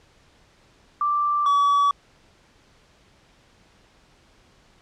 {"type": "tone pair in turn", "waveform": ["sine", "triangle"], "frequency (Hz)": [1174.7, 1140.6], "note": ["D6", "C#6"], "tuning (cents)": [0, 49], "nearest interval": "minor second", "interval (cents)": 51, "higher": "first", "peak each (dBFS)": [-19, -14], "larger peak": "second", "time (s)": [[1.01, 1.46], [1.46, 1.91]], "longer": "neither", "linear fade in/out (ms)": 2, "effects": ["pink hiss -57 dBFS RMS until 4.81 s", "low-pass 6000 Hz 12 dB/octave"]}